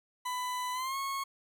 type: tone with pitch glide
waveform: 40% pulse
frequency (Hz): 998 to 1094.6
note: B5 to C#6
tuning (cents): +18 to -22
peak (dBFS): -32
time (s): 0.25-1.24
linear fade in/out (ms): 10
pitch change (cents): +160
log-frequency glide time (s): 0.73-0.97
effects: none